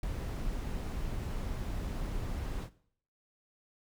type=noise with ADSR envelope; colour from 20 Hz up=brown; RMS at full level=-31 dBFS; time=0.03-2.7 s; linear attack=4 ms; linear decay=4 ms; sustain=-5 dB; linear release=75 ms; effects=noise-tail reverb RT60 0.6 s tail -18 dB re dry